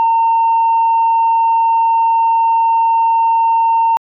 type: tone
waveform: sine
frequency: 912 Hz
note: A#5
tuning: 38 cents flat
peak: -8 dBFS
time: 0-3.97 s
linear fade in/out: 0 ms
effects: tanh soft clip ceiling -6 dBFS